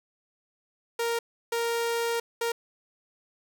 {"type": "tone bursts at uneven times", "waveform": "sawtooth", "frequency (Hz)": 466, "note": "A#4", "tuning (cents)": -1, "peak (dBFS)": -22, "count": 3, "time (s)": [[0.99, 1.19], [1.52, 2.2], [2.41, 2.52]], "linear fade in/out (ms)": 5, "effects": []}